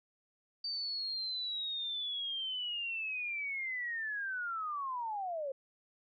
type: linear sweep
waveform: sine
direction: down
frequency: 4629 to 523.3 Hz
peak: -35 dBFS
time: 0.64-5.52 s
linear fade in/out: 5 ms
effects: none